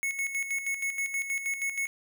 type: tone with tremolo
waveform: square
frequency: 2196 Hz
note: C#7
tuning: 17 cents flat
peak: -28 dBFS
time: 0.03-1.87 s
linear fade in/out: 0 ms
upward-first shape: square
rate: 6.3 Hz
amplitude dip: 60%
effects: none